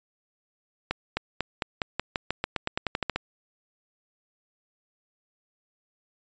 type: accelerating click train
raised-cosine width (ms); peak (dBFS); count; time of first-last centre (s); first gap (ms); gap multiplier
0.3; -10; 17; 0.91-3.16; 260; 0.91
effects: resampled to 16000 Hz